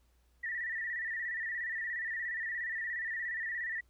sine tone with vibrato, 1864.7 Hz, A#6, in tune, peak -34 dBFS, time 0.43-3.81 s, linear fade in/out 10 ms, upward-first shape square, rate 17 Hz, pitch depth 64 cents each way, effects added 60 Hz sine -66 dBFS peak until 3.89 s + pink hiss -75 dBFS RMS until 3.89 s

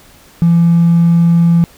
triangle tone with hard clipping, 169.2 Hz, E3, 45 cents sharp, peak -6 dBFS, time 0.42-1.64 s, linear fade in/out 0 ms, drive 3 dB, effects pink hiss -43 dBFS RMS until 1.77 s

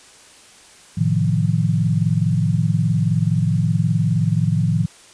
sine chord, F dominant seventh, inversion first, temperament equal, 110 / 130.81 / 155.56 / 174.61 Hz, A2 / C3 / Eb3 / F3, 0 / 0 / 0 / 0 cents, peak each -20 / -24 / -19 / -21 dBFS, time 0.97-4.86 s, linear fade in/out 10 ms, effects white hiss -46 dBFS RMS until 5.13 s + resampled to 22050 Hz

